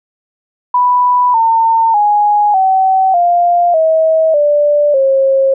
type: tone with pitch steps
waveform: sine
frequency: 987.8 / 905.8 / 830.6 / 761.7 / 698.5 / 640.5 / 587.3 / 538.6 Hz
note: B5 / A#5 / G#5 / G5 / F5 / E5 / D5 / C#5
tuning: 0 / -50 / 0 / -50 / 0 / -50 / 0 / -50 cents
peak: -7 dBFS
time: 0.74-5.54 s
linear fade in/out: 5 ms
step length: 600 ms
effects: none